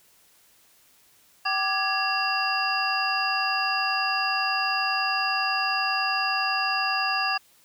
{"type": "tone cluster", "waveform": "sine", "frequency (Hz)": [771, 1182, 1669, 2745, 4837], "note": ["G5", "D6", "G#6", "F7", "D#8"], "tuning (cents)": [-29, 11, 8, -31, -50], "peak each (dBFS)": -29, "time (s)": [1.45, 7.38], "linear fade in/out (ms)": 10, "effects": ["white hiss -59 dBFS RMS until 7.64 s"]}